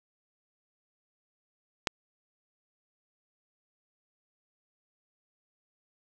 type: click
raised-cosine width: 0.2 ms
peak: -8 dBFS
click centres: 1.872 s
effects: none